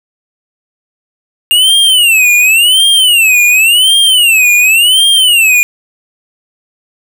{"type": "tone with vibrato", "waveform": "square", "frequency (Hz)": 2794, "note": "F7", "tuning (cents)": 0, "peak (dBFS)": -5, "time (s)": [1.51, 5.63], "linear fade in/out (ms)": 0, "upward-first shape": "sine", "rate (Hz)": 0.91, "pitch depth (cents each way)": 240, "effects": []}